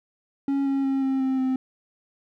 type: tone with pitch steps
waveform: triangle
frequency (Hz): 276.7 / 273.4 / 270.1 / 266.8 / 263.6 / 260.4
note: C#4 / C#4 / C#4 / C4 / C4 / C4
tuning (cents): -3 / -24 / -45 / +34 / +13 / -8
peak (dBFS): -19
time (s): 0.48-1.56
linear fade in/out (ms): 2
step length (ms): 180
effects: none